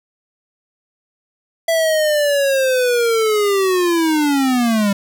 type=linear sweep; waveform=square; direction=down; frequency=665 to 196 Hz; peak=-14 dBFS; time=1.68-4.93 s; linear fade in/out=5 ms; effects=none